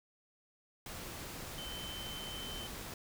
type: tone in noise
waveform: sine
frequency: 3074 Hz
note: G7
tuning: 35 cents flat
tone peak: -44 dBFS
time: 1.58-2.67 s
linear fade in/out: 2 ms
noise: pink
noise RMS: -45 dBFS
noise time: 0.86-2.94 s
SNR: -2 dB
effects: none

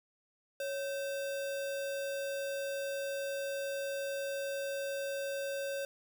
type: tone with sample-and-hold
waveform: sine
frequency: 554.4 Hz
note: C#5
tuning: in tune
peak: -34 dBFS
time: 0.6-5.85 s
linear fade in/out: 2 ms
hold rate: 2100 Hz
effects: none

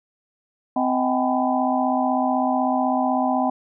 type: tone cluster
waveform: sine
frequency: 257.2 / 633 / 761 / 817 / 1003 Hz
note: C4 / D#5 / F#5 / G#5 / B5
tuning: -30 / +30 / +48 / -29 / +26 cents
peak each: -22 / -26 / -23 / -28 / -28 dBFS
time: 0.76-3.5 s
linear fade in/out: 5 ms
effects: none

